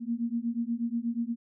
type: beating tone pair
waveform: sine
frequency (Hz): 230 / 238.3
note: A#3 / A#3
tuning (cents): -23 / +38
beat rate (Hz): 8.3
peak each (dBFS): -31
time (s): 0-1.36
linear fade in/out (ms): 50
effects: none